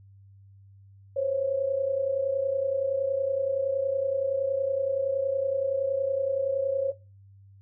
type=tone pair together; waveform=sine; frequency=516.3 / 547 Hz; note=C5 / C#5; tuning=-23 / -23 cents; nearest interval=minor second; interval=100 cents; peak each=-31 / -24 dBFS; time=1.16-6.92 s; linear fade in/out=10 ms; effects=noise-tail reverb RT60 0.3 s tail -19 dB re dry + added 98 Hz sine -50 dBFS peak until 7.61 s